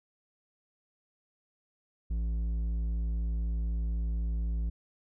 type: tone with low-pass filter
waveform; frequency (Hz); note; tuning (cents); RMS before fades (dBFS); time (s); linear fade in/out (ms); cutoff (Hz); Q
square; 56; A1; +31; -31; 2.1-4.7; 10; 160; 0.52
effects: none